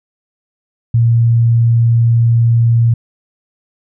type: tone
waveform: sine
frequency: 116.54 Hz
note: A#2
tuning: in tune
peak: -7 dBFS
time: 0.94-2.94 s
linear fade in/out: 5 ms
effects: none